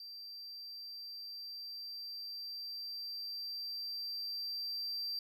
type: tone with level ramp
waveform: triangle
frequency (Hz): 4699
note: D8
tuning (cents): 0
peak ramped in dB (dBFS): -45 to -35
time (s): 0-5.19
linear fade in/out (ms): 2
effects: none